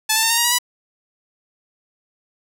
5% pulse tone with pitch steps, 870 / 887.8 / 905.9 / 924.4 / 943.3 / 962.5 / 982.2 Hz, A5 / A5 / A#5 / A#5 / A#5 / B5 / B5, -20 / +15 / -50 / -15 / +20 / -45 / -10 cents, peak -3 dBFS, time 0.09-0.587 s, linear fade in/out 10 ms, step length 71 ms, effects none

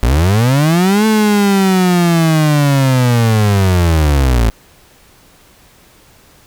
35% pulse linear two-way sweep, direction up then down, 53.8 to 220 to 53.8 Hz, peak -7 dBFS, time 0.03-4.5 s, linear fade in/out 0 ms, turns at 1.06 s, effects pink hiss -46 dBFS RMS until 6.46 s

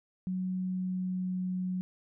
sine tone with pitch glide, 185 to 183.72 Hz, F#3 to F#3, 0 to -12 cents, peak -30 dBFS, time 0.27-1.81 s, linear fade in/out 0 ms, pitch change -12 cents, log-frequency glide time 0.55-1.39 s, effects none

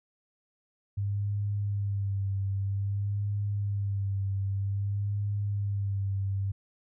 sine tone with vibrato, 100 Hz, G2, 35 cents sharp, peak -27 dBFS, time 0.97-6.52 s, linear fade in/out 10 ms, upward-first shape sine, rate 0.52 Hz, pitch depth 38 cents each way, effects none

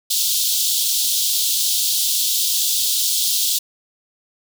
pink high-pass noise, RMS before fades -19 dBFS, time 0.1-3.59 s, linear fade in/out 10 ms, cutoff 3300 Hz, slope 48 dB/octave, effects none

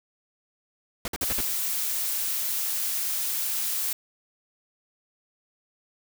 pink noise bursts, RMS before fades -31 dBFS, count 5, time 1.05-1.408 s, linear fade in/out 2 ms, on 30 ms, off 52 ms
blue noise, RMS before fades -28 dBFS, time 1.21-3.93 s, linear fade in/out 2 ms
effects none

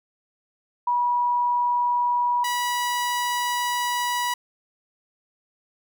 sine / sawtooth tone pair in turn, 970 / 974.5 Hz, B5 / B5, -31 / -23 cents, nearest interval unison, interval 8 cents, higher second, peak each -19 dBFS, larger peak neither, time 0.87-2.44 / 2.44-4.34 s, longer second, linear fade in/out 5 ms, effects none

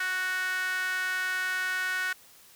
sawtooth tone with high-pass filter, 370 Hz, F#4, in tune, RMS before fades -30 dBFS, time 0-2.13 s, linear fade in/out 5 ms, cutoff 1600 Hz, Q 8.8, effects white hiss -55 dBFS RMS until 2.55 s

